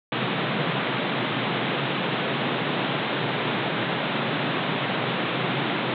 pink band-pass noise, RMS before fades -26 dBFS, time 0.12-5.94 s, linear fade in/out 2 ms, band 120 to 3800 Hz, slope 96 dB/octave, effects none

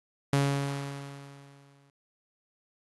sawtooth tone with exponential decay, 140 Hz, C#3, 18 cents sharp, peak -18 dBFS, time 0.33-1.9 s, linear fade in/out 2 ms, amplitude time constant 340 ms, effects AAC 32 kbps

